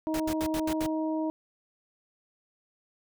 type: harmonic tone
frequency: 315 Hz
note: D#4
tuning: 21 cents sharp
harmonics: 1 / 2 / 3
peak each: -28 / -34 / -38 dBFS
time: 0.07-1.3 s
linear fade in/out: 0 ms
type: noise bursts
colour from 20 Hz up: pink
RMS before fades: -36 dBFS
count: 6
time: 0.14-0.864 s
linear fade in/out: 2 ms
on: 59 ms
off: 74 ms
effects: none